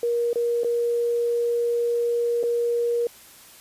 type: tone with dropouts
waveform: sine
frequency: 473.5 Hz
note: A#4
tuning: 27 cents sharp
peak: -20 dBFS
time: 0.03-3.07 s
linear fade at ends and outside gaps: 2 ms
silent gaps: 0.331-0.357 / 0.635-0.645 / 2.43-2.436 s
effects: white hiss -48 dBFS RMS until 3.6 s + resampled to 32000 Hz